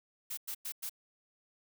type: noise bursts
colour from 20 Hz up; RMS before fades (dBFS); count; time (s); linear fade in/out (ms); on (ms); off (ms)
blue; -39; 4; 0.3-0.896; 10; 74; 100
effects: none